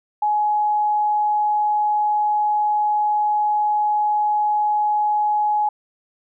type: tone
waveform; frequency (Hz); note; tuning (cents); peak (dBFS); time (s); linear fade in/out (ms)
sine; 841; G#5; +22; -16; 0.22-5.69; 5
effects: none